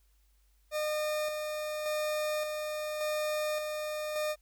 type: tone with tremolo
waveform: 40% pulse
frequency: 608 Hz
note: D#5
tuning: 40 cents flat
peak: -29 dBFS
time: 0.71-4.36 s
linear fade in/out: 50 ms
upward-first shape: square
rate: 0.87 Hz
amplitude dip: 35%
effects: added 50 Hz sine -64 dBFS peak until 4.41 s + white hiss -74 dBFS RMS until 4.41 s